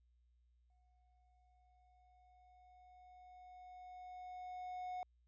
triangle tone with exponential growth, 730 Hz, F#5, 24 cents flat, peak -39 dBFS, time 0.7-5.03 s, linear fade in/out 1 ms, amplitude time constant 940 ms, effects added 60 Hz sine -70 dBFS peak until 5.27 s + resampled to 16000 Hz

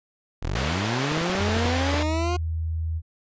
20% pulse linear sweep, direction up, 34.18 to 360 Hz, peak -20 dBFS, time 0.42-2.37 s, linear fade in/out 10 ms
pink band-pass noise, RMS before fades -30 dBFS, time 0.55-2.03 s, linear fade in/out 5 ms, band 480 to 4400 Hz, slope 12 dB/octave
clicks, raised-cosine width 2 ms, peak -18 dBFS, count 10, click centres 1.119 / 1.174 / 1.214 / 1.298 / 1.352 / 1.409 / 1.493 / 1.567 / 1.656 / 1.942 s
sine tone with pitch glide, 88.8 to 80.96 Hz, F2 to E2, +29 to -31 cents, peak -24 dBFS, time 1.37-3.02 s, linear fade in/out 50 ms, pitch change -160 cents, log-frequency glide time 1.53-1.99 s
effects resampled to 16000 Hz

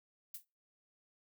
violet noise with exponential decay, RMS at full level -39 dBFS, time 0.34-0.45 s, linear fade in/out 5 ms, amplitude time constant 23 ms, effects noise-tail reverb RT60 0.3 s tail -26 dB re dry

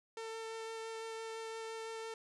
sawtooth tone with vibrato, 448.6 Hz, A4, 34 cents sharp, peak -38 dBFS, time 0.17-2.14 s, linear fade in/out 2 ms, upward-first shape sine, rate 5.9 Hz, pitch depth 9 cents each way, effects resampled to 22050 Hz + 13-bit

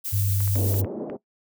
violet noise with tremolo, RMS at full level -29 dBFS, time 0.04-0.82 s, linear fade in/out 20 ms, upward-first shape sine, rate 8.1 Hz, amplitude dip 25%
sine tone with vibrato, 98.7 Hz, G2, 12 cents sharp, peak -21 dBFS, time 0.12-0.86 s, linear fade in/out 20 ms, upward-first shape triangle, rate 3.8 Hz, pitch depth 11 cents each way
clicks, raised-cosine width 0.5 ms, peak -25 dBFS, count 6, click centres 0.405 / 0.477 / 0.557 / 0.742 / 0.846 / 1.099 s
pink band-pass noise, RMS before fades -32 dBFS, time 0.55-1.17 s, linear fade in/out 10 ms, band 230 to 570 Hz, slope 24 dB/octave
effects noise-tail reverb RT60 0.1 s tail -18 dB re dry

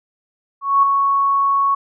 sine tone with ADSR envelope, 1108.7 Hz, C#6, in tune, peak -8 dBFS, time 0.61-1.75 s, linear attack 220 ms, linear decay 3 ms, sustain -5 dB, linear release 8 ms, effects none

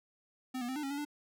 square tone with pitch steps, 257 / 241.5 / 260.6 / 298.9 / 273.5 / 284.6 / 294.1 Hz, C4 / B3 / C4 / D4 / C#4 / C#4 / D4, -31 / -39 / -7 / +31 / -23 / +46 / +3 cents, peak -36 dBFS, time 0.54-1.051 s, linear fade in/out 10 ms, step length 73 ms, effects none

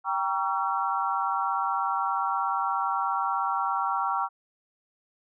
sine chord, G diminished seventh, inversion none, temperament just, 784 / 940.8 / 1128.9 / 1354.7 Hz, G5 / Bb5 / Db6 / Fb6, 0 / +16 / +31 / +47 cents, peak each -30 dBFS, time 0.04-4.29 s, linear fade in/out 50 ms, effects none

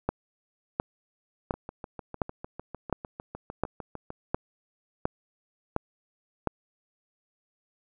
two click trains, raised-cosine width 1 ms, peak -23 / -11 dBFS, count 18 / 10, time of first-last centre 1.54-4.104 / 0.09-6.473 s, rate 6.63 / 1.41 Hz, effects none

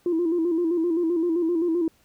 sine tone with vibrato, 337.3 Hz, E4, 40 cents sharp, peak -19 dBFS, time 0.06-1.88 s, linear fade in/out 2 ms, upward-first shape square, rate 7.7 Hz, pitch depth 68 cents each way, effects tanh soft clip ceiling -16 dBFS + pink hiss -62 dBFS RMS until 2.04 s

